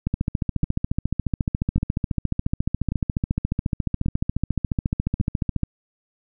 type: two click trains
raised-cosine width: 5 ms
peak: -9 / -12 dBFS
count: 80 / 5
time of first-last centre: 0.07-5.633 / 0.64-5.201 s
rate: 14.2 / 0.877 Hz
effects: none